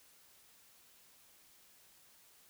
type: silence
effects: white hiss -64 dBFS RMS until 2.49 s